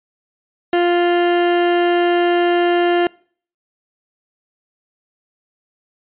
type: tone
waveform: 30% pulse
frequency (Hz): 349.2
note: F4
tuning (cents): 0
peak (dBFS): -10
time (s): 0.73-3.07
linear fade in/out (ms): 2
effects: noise-tail reverb RT60 0.5 s tail -25 dB re dry + resampled to 8000 Hz